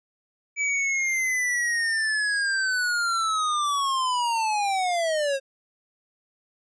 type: linear sweep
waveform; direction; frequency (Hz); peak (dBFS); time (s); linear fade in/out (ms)
square; down; 2307 to 531; -23; 0.56-5.4; 50
effects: resampled to 22050 Hz